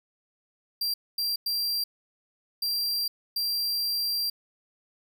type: tone bursts at uneven times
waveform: 45% pulse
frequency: 4735 Hz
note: D8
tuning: 13 cents sharp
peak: -25 dBFS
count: 5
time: 0.81-0.94 / 1.18-1.36 / 1.46-1.84 / 2.62-3.08 / 3.36-4.3 s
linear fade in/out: 5 ms
effects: none

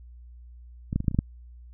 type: clicks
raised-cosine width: 5 ms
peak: -16 / -11 / -17 / -29 / -9 / -22 / -15 / -8 dBFS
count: 8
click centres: 0.929 / 0.96 / 1.004 / 1.044 / 1.082 / 1.113 / 1.146 / 1.189 s
effects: added 60 Hz sine -44 dBFS peak until 1.73 s

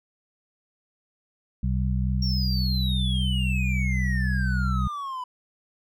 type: harmonic tone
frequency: 63.6 Hz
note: C2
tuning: 48 cents flat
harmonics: 1 / 2 / 3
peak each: -24 / -27 / -29 dBFS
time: 1.63-4.88 s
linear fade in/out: 5 ms
type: exponential sweep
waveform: triangle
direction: down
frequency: 5580 to 987.8 Hz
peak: -28 dBFS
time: 2.22-5.24 s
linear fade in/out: 5 ms
effects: none

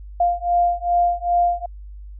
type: beating tone pair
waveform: sine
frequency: 698.5 / 701 Hz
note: F5 / F5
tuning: 0 / +6 cents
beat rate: 2.5 Hz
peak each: -19 dBFS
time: 0.2-1.66 s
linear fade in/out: 5 ms
effects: added 50 Hz sine -34 dBFS peak until 2.19 s

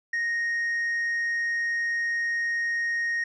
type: tone with tanh clipping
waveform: sine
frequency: 1864.7 Hz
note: A#6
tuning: in tune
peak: -25 dBFS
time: 0.13-3.24 s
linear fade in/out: 5 ms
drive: 2 dB
effects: none

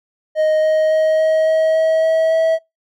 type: tone with pitch steps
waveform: triangle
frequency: 622.3 / 625.9 / 629.5 / 633.2 / 636.8 / 640.5 / 644.2 / 648 Hz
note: D#5 / D#5 / D#5 / D#5 / D#5 / E5 / E5 / E5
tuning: 0 / +10 / +20 / +30 / +40 / -50 / -40 / -30 cents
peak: -10 dBFS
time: 0.35-2.59 s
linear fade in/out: 50 ms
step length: 280 ms
effects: noise-tail reverb RT60 0.2 s tail -26 dB re dry

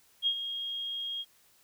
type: tone with ADSR envelope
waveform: sine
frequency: 3258 Hz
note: G#7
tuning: 34 cents flat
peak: -23 dBFS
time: 0.22-1.25 s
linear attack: 48 ms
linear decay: 72 ms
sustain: -10 dB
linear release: 44 ms
effects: white hiss -64 dBFS RMS until 1.63 s

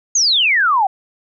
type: exponential sweep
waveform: sine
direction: down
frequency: 6720 to 740 Hz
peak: -11 dBFS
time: 0.15-0.87 s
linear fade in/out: 5 ms
effects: none

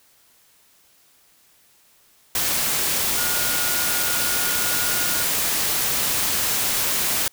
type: tone in noise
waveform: sine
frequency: 1436 Hz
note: F6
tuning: 48 cents sharp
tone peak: -30 dBFS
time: 3.17-5.23 s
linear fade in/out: 2 ms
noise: white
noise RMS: -22 dBFS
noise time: 2.35-7.28 s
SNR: -11 dB
effects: white hiss -57 dBFS RMS until 7.32 s

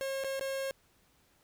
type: tone with dropouts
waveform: 45% pulse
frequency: 540 Hz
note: C#5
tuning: 45 cents flat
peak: -33 dBFS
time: 0.01-0.71 s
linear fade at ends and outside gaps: 0 ms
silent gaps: 0.238-0.245 / 0.395-0.41 s
effects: pink hiss -68 dBFS RMS until 1.43 s

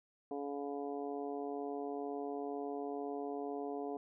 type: harmonic tone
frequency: 142.1 Hz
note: C#3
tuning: 43 cents sharp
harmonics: 2 / 3 / 4 / 5 / 6 / 7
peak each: -43 / -41 / -52 / -44 / -54 / -55 dBFS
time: 0.31-3.97 s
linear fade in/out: 2 ms
effects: none

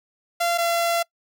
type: tone pair in turn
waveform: sawtooth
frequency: 687 / 681.1 Hz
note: F5 / F5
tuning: -29 / -44 cents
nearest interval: unison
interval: 15 cents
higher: first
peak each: -16 dBFS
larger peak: neither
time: 0.4-0.58 / 0.58-1.03 s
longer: second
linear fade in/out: 10 ms
effects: noise-tail reverb RT60 0.1 s tail -24 dB re dry

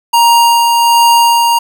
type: tone with tremolo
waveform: square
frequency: 937 Hz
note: A#5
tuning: 9 cents sharp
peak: -5 dBFS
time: 0.13-1.59 s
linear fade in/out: 10 ms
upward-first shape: sine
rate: 1.3 Hz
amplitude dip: 30%
effects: 7-bit

